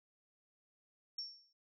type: tone with exponential decay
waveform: sine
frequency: 5470 Hz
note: F8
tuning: 37 cents flat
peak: -37 dBFS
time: 1.18-1.53 s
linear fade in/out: 5 ms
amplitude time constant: 76 ms
effects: none